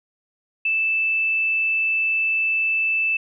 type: tone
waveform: sine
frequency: 2638 Hz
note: E7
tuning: 1 cent sharp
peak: -18 dBFS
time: 0.65-3.17 s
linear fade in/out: 5 ms
effects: none